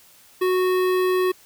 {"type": "tone with notch filter", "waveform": "square", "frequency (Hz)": 368.6, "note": "F#4", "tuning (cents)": -7, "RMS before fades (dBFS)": -20, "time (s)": [0.41, 1.32], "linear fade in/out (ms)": 10, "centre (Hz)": 6600, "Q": 0.69, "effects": ["white hiss -52 dBFS RMS until 1.45 s"]}